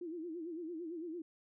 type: tone with vibrato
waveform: sine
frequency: 333.6 Hz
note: E4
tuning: 21 cents sharp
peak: -40 dBFS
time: 0.01-1.22 s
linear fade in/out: 5 ms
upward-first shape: sine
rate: 8.9 Hz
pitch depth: 120 cents each way
effects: none